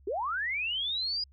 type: linear sweep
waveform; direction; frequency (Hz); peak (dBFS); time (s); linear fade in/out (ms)
sine; up; 349.2 to 4957; -29; 0.07-1.24; 5
effects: added 68 Hz sine -55 dBFS peak until 1.32 s